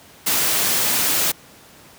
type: noise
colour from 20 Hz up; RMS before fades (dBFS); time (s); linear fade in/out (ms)
white; -19; 0.26-1.32; 10
effects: pink hiss -46 dBFS RMS until 1.98 s + high-pass 100 Hz 12 dB/octave